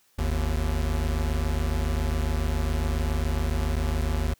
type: tone pair together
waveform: square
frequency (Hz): 50.55 / 77.78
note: G#1 / D#2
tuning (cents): -46 / 0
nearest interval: perfect fifth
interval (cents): 746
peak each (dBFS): -27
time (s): 0.18-4.34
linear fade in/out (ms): 10
effects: white hiss -64 dBFS RMS until 4.39 s